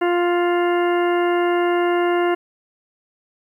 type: harmonic tone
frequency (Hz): 350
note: F4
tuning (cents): +4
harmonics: 1 / 2 / 3 / 4 / 5 / 6 / 8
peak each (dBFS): -17 / -23 / -27 / -29 / -31 / -33 / -35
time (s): 0.01-2.35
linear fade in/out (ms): 10
effects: 9-bit